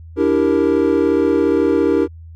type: chord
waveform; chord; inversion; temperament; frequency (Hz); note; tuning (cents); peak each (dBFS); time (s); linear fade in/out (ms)
triangle; E half-diminished seventh; third; equal with one note detuned; 292.1 / 329.6 / 392 / 466.2; D4 / E4 / G4 / Bb4; -9 / 0 / 0 / 0; -16; 0.16-2.08; 50
effects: added 82 Hz sine -34 dBFS peak until 2.35 s